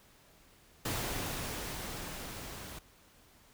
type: noise with level ramp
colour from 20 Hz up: pink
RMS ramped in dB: -35 to -46 dBFS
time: 0.85-2.79 s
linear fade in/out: 5 ms
effects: pink hiss -62 dBFS RMS until 3.53 s